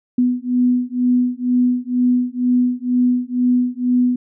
sine beating tone pair, 246.9 / 249 Hz, B3 / B3, 0 / +14 cents, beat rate 2.1 Hz, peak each -17 dBFS, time 0.18-4.16 s, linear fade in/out 5 ms, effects none

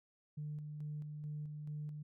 sine tone with tremolo, 150 Hz, D3, 37 cents sharp, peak -39 dBFS, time 0.37-2.03 s, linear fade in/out 10 ms, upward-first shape square, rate 2.3 Hz, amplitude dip 35%, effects tanh soft clip ceiling -35 dBFS

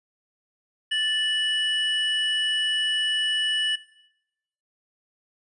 triangle tone pair together, 1757 / 2943 Hz, A6 / F#7, -3 / -10 cents, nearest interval major sixth, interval 893 cents, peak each -26 / -22 dBFS, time 0.91-3.76 s, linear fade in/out 10 ms, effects noise-tail reverb RT60 0.9 s tail -19 dB re dry + resampled to 24000 Hz

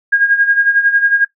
sine tone with tremolo, 1629 Hz, G#6, 34 cents flat, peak -6 dBFS, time 0.12-1.25 s, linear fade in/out 10 ms, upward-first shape sine, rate 11 Hz, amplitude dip 70%, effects noise-tail reverb RT60 0.1 s tail -17 dB re dry

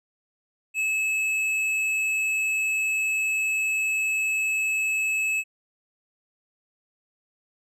triangle tone with tanh clipping, 2595 Hz, E7, 28 cents flat, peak -24 dBFS, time 0.74-5.44 s, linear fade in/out 50 ms, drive 14 dB, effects resampled to 32000 Hz

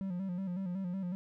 triangle tone with vibrato, 185 Hz, F#3, in tune, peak -32 dBFS, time 0.01-1.15 s, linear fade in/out 0 ms, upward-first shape square, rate 5.4 Hz, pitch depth 73 cents each way, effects none

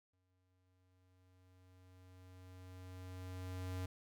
square tone with exponential growth, 92 Hz, F#2, 9 cents flat, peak -40 dBFS, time 0.13-3.86 s, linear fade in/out 5 ms, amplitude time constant 810 ms, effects none

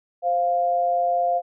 sine tone pair together, 523.3 / 698.5 Hz, C5 / F5, 0 / 0 cents, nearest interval perfect fourth, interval 500 cents, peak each -26 / -19 dBFS, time 0.22-1.42 s, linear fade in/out 50 ms, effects none

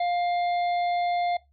harmonic tone, 703 Hz, F5, 11 cents sharp, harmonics 1 / 3 / 5 / 6, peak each -23 / -37 / -43 / -45 dBFS, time 0-1.37 s, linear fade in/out 5 ms, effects noise-tail reverb RT60 0.2 s tail -20 dB re dry + added 70 Hz sine -60 dBFS peak until 1.52 s

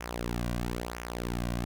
sawtooth tone with flanger, 59.5 Hz, A#1, 36 cents sharp, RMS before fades -34 dBFS, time 0-1.65 s, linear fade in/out 10 ms, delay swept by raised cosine 0.23 to 2.33 ms, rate 1 Hz, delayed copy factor -0.75, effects none

